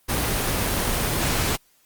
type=noise; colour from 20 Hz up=pink; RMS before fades=-23 dBFS; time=0.08-1.57 s; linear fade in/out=20 ms; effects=white hiss -61 dBFS RMS until 1.85 s + Opus 24 kbps